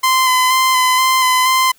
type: tone with vibrato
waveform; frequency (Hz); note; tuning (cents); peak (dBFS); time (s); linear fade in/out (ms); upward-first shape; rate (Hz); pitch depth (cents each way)
sawtooth; 1028; C6; -31; -7; 0.03-1.72; 10; square; 2.1; 18
effects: white hiss -52 dBFS RMS until 1.78 s